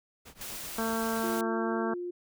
pink noise with tremolo, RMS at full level -47 dBFS, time 0.25-1.31 s, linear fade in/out 10 ms, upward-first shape triangle, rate 7.9 Hz, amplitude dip 95%
white noise, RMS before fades -40 dBFS, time 0.41-1.41 s, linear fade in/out 2 ms
harmonic tone, 225.4 Hz, A3, 42 cents sharp, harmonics 1 / 2 / 3 / 4 / 5 / 6 / 7, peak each -32 / -35 / -37 / -38 / -39 / -40 / -40 dBFS, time 0.78-1.94 s, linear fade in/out 5 ms
sine tone with pitch glide, 349.2 to 353.5 Hz, F4 to F4, 0 to +21 cents, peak -33 dBFS, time 1.23-2.11 s, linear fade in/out 10 ms, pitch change +21 cents, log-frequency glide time 1.38-1.87 s
effects none

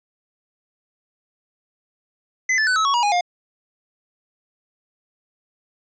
square tone with pitch steps, 2029 / 1746.1 / 1502.6 / 1293 / 1112.7 / 957.6 / 824 / 709.1 Hz, B6 / A6 / F#6 / E6 / C#6 / A#5 / G#5 / F5, +46 / -14 / +26 / -34 / +6 / +46 / -14 / +26 cents, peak -17 dBFS, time 2.49-3.21 s, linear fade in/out 5 ms, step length 90 ms, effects resampled to 16000 Hz

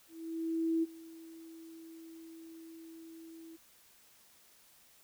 sine tone with ADSR envelope, 327.1 Hz, E4, 13 cents flat, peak -27 dBFS, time 0.08-3.57 s, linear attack 750 ms, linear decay 26 ms, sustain -21 dB, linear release 18 ms, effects white hiss -63 dBFS RMS until 5.03 s

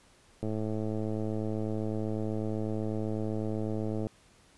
click train, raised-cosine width 2 ms, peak -21 dBFS, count 394, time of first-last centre 0.43-4.069 s, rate 108 Hz, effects pink hiss -61 dBFS RMS until 4.57 s + resampled to 24000 Hz

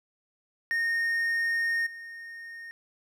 triangle tone with level steps, 1844 Hz, A#6, 19 cents flat, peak -23 / -38 dBFS, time 0.71-2.71 s, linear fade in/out 0 ms, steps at 1.86 s, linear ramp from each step 10 ms, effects none

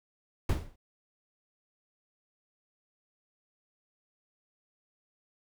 brown noise with exponential decay, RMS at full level -22 dBFS, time 0.49-0.76 s, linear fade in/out 5 ms, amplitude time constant 58 ms, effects none

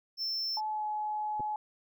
triangle tone, 5340 Hz, E8, 22 cents sharp, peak -30 dBFS, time 0.17-0.61 s, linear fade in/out 50 ms
sine tone with pitch glide, 860 to 848.7 Hz, A5 to G#5, -40 to +37 cents, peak -31 dBFS, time 0.57-1.56 s, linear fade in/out 2 ms, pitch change -23 cents, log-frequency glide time 0.68-0.85 s
clicks, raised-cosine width 2 ms, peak -31 dBFS, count 2, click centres 1.397 / 1.405 s
effects none

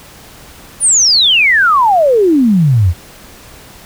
sine exponential sweep, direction down, 9860 to 79.5 Hz, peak -6 dBFS, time 0.8-2.94 s, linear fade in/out 50 ms, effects pink hiss -37 dBFS RMS until 3.85 s

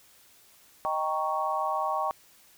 sine chord, Eb dominant seventh, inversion none, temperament equal, 622.3 / 784 / 932.3 / 1108.7 Hz, Eb5 / G5 / Bb5 / Db6, 0 / 0 / 0 / 0 cents, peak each -33 / -31 / -33 / -30 dBFS, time 0.85-2.11 s, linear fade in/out 0 ms, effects white hiss -58 dBFS RMS until 2.57 s

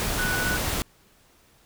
sine tone in noise, 1480 Hz, F#6, in tune, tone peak -26 dBFS, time 0.19-0.57 s, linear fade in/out 0 ms, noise pink, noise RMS -27 dBFS, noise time 0-0.82 s, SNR -2 dB, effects pink hiss -59 dBFS RMS until 1.65 s

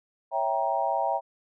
sine chord, C# diminished seventh, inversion none, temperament equal with one note detuned, 554.4 / 659.3 / 784 / 939.9 Hz, C#5 / E5 / G5 / Bb5, 0 / 0 / 0 / +14 cents, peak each -32 / -29 / -28 / -29 dBFS, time 0.31-1.21 s, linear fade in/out 50 ms, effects none

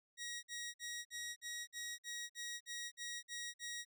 15% pulse tone bursts, 1900 Hz, A#6, 33 cents sharp, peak -37 dBFS, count 12, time 0.17-3.851 s, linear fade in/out 50 ms, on 260 ms, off 51 ms, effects none

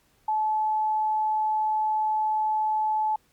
sine tone, 863 Hz, A5, 34 cents flat, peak -22 dBFS, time 0.28-3.16 s, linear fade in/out 5 ms, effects pink hiss -65 dBFS RMS until 3.32 s + Opus 48 kbps

